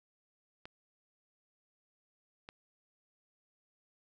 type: clicks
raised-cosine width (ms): 0.3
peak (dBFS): -30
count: 2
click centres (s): 0.655 / 2.489
effects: none